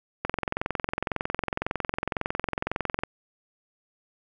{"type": "click train", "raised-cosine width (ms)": 0.5, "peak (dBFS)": -11, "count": 62, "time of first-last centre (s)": [0.25, 3.035], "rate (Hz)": 21.9, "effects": []}